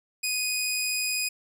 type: tone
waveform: 15% pulse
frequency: 2489 Hz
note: D#7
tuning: in tune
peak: -19 dBFS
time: 0.23-1.29 s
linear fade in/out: 10 ms
effects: none